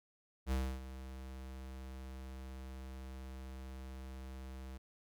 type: tone with ADSR envelope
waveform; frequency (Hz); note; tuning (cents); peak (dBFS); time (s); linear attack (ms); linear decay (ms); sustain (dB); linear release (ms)
square; 65.41; C2; 0; -32; 0.46-4.78; 57; 280; -14; 11
effects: none